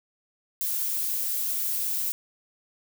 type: noise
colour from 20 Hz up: violet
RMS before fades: -28 dBFS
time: 0.61-2.12 s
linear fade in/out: 0 ms
effects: none